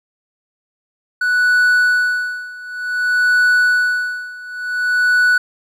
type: tone with tremolo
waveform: triangle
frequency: 1480 Hz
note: F#6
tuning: in tune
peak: -8 dBFS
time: 1.21-5.38 s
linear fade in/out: 5 ms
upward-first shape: sine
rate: 0.55 Hz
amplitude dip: 90%
effects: none